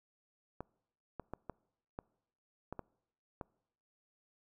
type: clicks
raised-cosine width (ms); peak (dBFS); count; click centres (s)
1; -27; 8; 0.606 / 1.197 / 1.336 / 1.497 / 1.989 / 2.726 / 2.793 / 3.412
effects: noise-tail reverb RT60 0.8 s tail -25 dB re dry